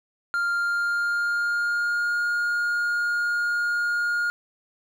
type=tone with pitch glide; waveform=triangle; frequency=1396.9 to 1423 Hz; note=F6 to F6; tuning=0 to +32 cents; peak=-20 dBFS; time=0.34-4.3 s; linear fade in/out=0 ms; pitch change=+32 cents; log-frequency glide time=0.52-2.18 s; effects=none